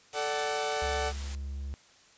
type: chord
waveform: sawtooth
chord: D major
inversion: second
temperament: equal with one note detuned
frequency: 440 / 587.3 / 750.8 Hz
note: A4 / D5 / F#5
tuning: 0 / 0 / +25 cents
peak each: -30 / -31 / -29 dBFS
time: 0.13-1.13 s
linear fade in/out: 50 ms
type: noise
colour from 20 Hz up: white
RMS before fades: -43 dBFS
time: 0.13-1.35 s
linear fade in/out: 0 ms
type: tone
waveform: triangle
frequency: 69.3 Hz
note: C#2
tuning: in tune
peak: -32 dBFS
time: 0.82-1.74 s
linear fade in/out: 0 ms
effects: white hiss -59 dBFS RMS until 2.17 s + resampled to 16000 Hz